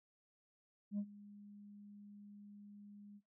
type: tone with ADSR envelope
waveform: sine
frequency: 204.7 Hz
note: G#3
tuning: 25 cents flat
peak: -33 dBFS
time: 0.91-3.21 s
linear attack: 74 ms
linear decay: 64 ms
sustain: -21 dB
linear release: 49 ms
effects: noise-tail reverb RT60 0.2 s tail -19 dB re dry + tanh soft clip ceiling -35 dBFS